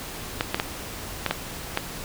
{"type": "clicks", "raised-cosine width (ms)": 0.3, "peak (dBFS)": -6, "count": 6, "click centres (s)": [0.409, 0.545, 0.599, 1.263, 1.31, 1.774], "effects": ["pink hiss -36 dBFS RMS until 2.04 s"]}